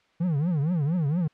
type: tone with vibrato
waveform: triangle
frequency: 159.4 Hz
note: D#3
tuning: 42 cents sharp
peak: -20 dBFS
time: 0.2-1.28 s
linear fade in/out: 10 ms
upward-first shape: triangle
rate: 4.3 Hz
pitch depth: 290 cents each way
effects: white hiss -64 dBFS RMS until 1.33 s + low-pass 3000 Hz 12 dB/octave

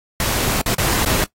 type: noise with dropouts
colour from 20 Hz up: pink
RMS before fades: -19 dBFS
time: 0.2-1.24 s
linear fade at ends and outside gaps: 1 ms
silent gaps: 0.615-0.661 / 0.745-0.782 / 1.047-1.06 s
effects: noise-tail reverb RT60 0.1 s tail -18 dB re dry + AAC 48 kbps

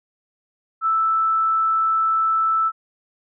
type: tone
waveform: sine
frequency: 1318.5 Hz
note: E6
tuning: in tune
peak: -16 dBFS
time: 0.81-2.72 s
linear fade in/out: 50 ms
effects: none

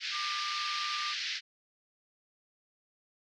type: band-pass noise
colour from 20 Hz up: white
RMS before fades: -36 dBFS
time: 0-1.41 s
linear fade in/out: 50 ms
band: 1600 to 5200 Hz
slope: 48 dB/octave
type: tone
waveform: triangle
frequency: 1196 Hz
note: D6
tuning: 31 cents sharp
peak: -34 dBFS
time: 0.11-1.15 s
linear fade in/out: 50 ms
effects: none

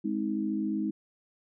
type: chord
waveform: sine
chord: Ab major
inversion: none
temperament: equal with one note detuned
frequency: 207.7 / 261.6 / 316.2 Hz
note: Ab3 / C4 / Eb4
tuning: 0 / 0 / +28 cents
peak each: -31 / -35 / -31 dBFS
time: 0.04-0.91 s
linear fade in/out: 10 ms
effects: none

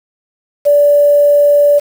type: tone with quantisation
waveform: sine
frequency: 580 Hz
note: D5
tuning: 22 cents flat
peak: -5 dBFS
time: 0.65-1.8 s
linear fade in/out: 20 ms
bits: 5
effects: none

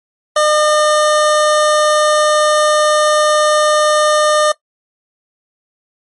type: tone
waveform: 25% pulse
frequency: 606 Hz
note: D#5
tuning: 46 cents flat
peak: -6 dBFS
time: 0.36-4.52 s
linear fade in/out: 5 ms
effects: noise-tail reverb RT60 0.1 s tail -18 dB re dry + MP3 48 kbps

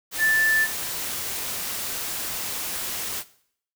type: tone in noise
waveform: sine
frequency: 1760 Hz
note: A6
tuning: in tune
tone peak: -17 dBFS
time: 0.18-0.68 s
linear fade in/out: 50 ms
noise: white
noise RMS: -30 dBFS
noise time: 0.11-3.24 s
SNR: +10 dB
effects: noise-tail reverb RT60 0.6 s tail -17 dB re dry

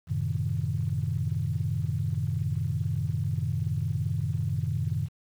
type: chord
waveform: sine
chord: F# diminished seventh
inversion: none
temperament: equal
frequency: 92.5 / 110 / 130.81 / 155.56 Hz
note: F#2 / A2 / C3 / Eb3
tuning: 0 / 0 / 0 / 0 cents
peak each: -31 dBFS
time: 0.07-5.09 s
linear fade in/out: 50 ms
effects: tanh soft clip ceiling -16 dBFS + 9-bit

